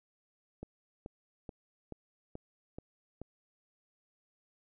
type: click train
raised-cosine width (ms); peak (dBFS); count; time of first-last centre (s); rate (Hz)
2; -29; 7; 0.63-3.216; 2.32
effects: none

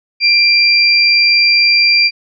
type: tone pair together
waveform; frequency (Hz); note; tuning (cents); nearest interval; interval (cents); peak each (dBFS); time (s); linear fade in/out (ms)
sine; 2373 / 4746; D7 / D8; +17 / +17; octave; 1200; -10; 0.2-2.11; 50
effects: none

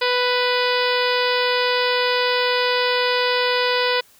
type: harmonic tone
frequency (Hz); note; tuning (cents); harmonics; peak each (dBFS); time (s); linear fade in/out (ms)
494.9; B4; +4; 1 / 2 / 3 / 4 / 5 / 6 / 7 / 8 / 9 / 10; -21 / -24 / -26 / -27 / -28 / -29 / -29 / -30 / -31 / -31; 0.01-4.01; 10
effects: white hiss -53 dBFS RMS until 4.19 s

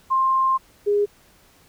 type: tone pair in turn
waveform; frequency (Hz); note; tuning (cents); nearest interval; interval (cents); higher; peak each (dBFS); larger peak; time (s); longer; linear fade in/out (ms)
sine; 1056 / 410.4; C6 / G#4; +16 / -21; octave + major third; 1637; first; -16; neither; 0.1-0.58 / 0.86-1.06; first; 20
effects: pink hiss -55 dBFS RMS until 1.68 s

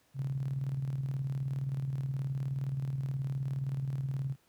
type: tone with tremolo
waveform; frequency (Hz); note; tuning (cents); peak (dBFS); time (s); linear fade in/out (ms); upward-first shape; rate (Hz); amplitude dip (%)
sine; 135.3; C#3; -42; -29; 0.14-4.36; 50; square; 19; 45
effects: pink hiss -69 dBFS RMS until 4.48 s + high-pass 80 Hz 12 dB/octave

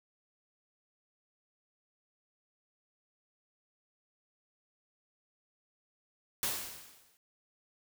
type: noise with exponential decay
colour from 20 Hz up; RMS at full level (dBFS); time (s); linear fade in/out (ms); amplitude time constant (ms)
white; -31; 6.43-7.17; 0; 160
effects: none

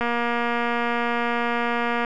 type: click train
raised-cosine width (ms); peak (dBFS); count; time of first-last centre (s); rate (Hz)
0.5; -10; 484; 0.01-2.048; 237
effects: none

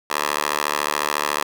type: tone with high-pass filter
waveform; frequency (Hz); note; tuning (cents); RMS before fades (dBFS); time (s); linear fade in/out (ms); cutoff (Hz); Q
10% pulse; 74; D2; +14; -23; 0.1-1.43; 5; 870; 1.2
effects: none

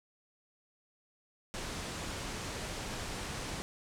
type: low-pass noise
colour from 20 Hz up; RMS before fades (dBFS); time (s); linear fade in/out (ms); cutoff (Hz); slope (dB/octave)
pink; -40; 1.54-3.62; 0; 9100; 24
effects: none

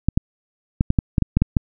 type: clicks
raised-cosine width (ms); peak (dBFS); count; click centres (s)
5; -3; 10; 0.086 / 0.175 / 0.809 / 0.904 / 0.988 / 1.182 / 1.223 / 1.37 / 1.42 / 1.568
effects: none

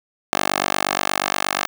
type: tone with high-pass filter sweep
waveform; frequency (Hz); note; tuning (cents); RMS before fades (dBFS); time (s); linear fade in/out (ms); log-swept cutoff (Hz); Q
10% pulse; 48.44; G1; -20; -22; 0.33-1.67; 0; 600 to 950; 0.87
effects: none

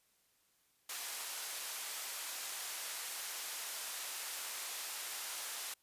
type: band-pass noise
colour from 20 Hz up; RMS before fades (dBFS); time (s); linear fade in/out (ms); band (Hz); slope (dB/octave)
white; -43; 0.89-5.74; 5; 650 to 13000; 12
effects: white hiss -74 dBFS RMS until 5.82 s + resampled to 32000 Hz

